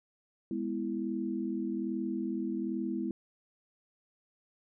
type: chord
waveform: sine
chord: E major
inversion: first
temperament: just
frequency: 206 / 247.2 / 329.6 Hz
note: G#3 / B3 / E4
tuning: -14 / +2 / 0 cents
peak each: -36 / -36 / -35 dBFS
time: 0.51-3.11 s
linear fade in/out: 2 ms
effects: none